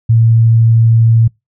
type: tone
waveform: sine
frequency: 114.1 Hz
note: A#2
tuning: 37 cents flat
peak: -5 dBFS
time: 0.09-1.28 s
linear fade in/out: 10 ms
effects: noise-tail reverb RT60 0.2 s tail -26 dB re dry